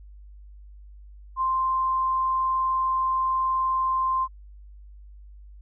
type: tone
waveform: sine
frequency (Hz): 1046.5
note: C6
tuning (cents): 0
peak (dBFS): -21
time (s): 1.36-4.28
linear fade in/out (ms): 50
effects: added 50 Hz sine -43 dBFS peak until 5.61 s